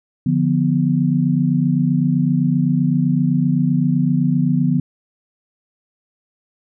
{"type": "chord", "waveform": "sine", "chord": "B diminished", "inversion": "first", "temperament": "equal", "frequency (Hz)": [146.83, 174.61, 246.9], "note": ["D3", "F3", "B3"], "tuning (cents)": [0, 0, 0], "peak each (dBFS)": -18, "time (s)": [0.26, 4.8], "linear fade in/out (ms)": 5, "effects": []}